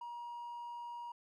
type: tone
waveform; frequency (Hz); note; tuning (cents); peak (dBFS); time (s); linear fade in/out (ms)
triangle; 952; A#5; +36; -40; 0.01-1.12; 5
effects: tanh soft clip ceiling -37 dBFS